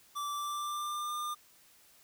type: tone with pitch glide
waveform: square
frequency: 1165 to 1203.3 Hz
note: D6 to D6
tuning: -14 to +42 cents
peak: -35 dBFS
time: 0.15-1.35 s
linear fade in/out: 20 ms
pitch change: +56 cents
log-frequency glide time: 0.31-1.13 s
effects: white hiss -62 dBFS RMS until 2.03 s